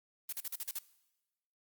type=noise bursts; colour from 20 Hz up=blue; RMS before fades=-38 dBFS; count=7; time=0.29-0.789 s; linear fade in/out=5 ms; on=37 ms; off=40 ms; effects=noise-tail reverb RT60 1.0 s tail -19 dB re dry + Opus 32 kbps